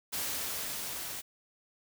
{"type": "noise with level ramp", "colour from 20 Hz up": "white", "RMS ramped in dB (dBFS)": [-34, -40], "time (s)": [0.12, 1.22], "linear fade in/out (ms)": 20, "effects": []}